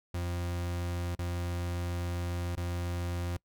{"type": "tone with dropouts", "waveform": "40% pulse", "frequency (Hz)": 87.31, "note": "F2", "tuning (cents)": 0, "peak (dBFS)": -31, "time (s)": [0.14, 3.37], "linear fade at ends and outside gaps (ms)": 5, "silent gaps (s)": [[1.152, 1.189], [2.554, 2.572]], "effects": ["noise-tail reverb RT60 0.1 s tail -24 dB re dry"]}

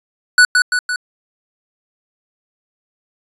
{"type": "tone with echo", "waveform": "square", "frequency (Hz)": 1480, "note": "F#6", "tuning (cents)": 0, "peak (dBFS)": -6, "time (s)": [0.38, 0.45], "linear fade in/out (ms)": 2, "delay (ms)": 170, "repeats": 3, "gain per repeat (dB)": -4, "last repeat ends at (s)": 0.96, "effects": ["resampled to 24000 Hz"]}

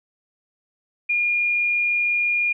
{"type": "tone", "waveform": "sine", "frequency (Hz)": 2422, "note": "D#7", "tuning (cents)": -47, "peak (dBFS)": -18, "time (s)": [1.09, 2.53], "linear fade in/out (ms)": 10, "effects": []}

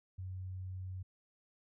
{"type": "tone", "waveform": "sine", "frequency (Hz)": 93, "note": "F#2", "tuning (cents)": 9, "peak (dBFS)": -40, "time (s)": [0.18, 1.03], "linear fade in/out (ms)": 10, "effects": []}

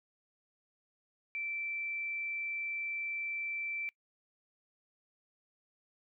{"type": "tone", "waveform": "sine", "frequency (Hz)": 2335, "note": "D7", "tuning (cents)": -11, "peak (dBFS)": -35, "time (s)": [1.35, 3.89], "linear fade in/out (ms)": 0, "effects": ["noise-tail reverb RT60 0.1 s tail -25 dB re dry"]}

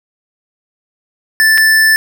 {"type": "tone with dropouts", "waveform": "square", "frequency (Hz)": 1760, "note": "A6", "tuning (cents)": 0, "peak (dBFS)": -7, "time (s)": [1.4, 1.96], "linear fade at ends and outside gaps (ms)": 0, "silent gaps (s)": [1.576, 1.58], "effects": []}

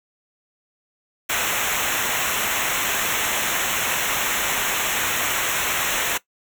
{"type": "noise with comb filter", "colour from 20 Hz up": "pink", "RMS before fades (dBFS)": -23, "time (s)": [1.29, 6.18], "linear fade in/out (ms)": 10, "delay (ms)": 0.21, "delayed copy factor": -0.9, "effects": ["noise-tail reverb RT60 0.1 s tail -18 dB re dry"]}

